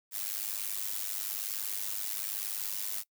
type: noise with amplitude modulation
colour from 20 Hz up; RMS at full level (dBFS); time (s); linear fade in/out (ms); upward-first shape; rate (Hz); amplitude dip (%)
blue; -32; 0.11-3.04; 50; sine; 101; 85
effects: noise-tail reverb RT60 0.1 s tail -22 dB re dry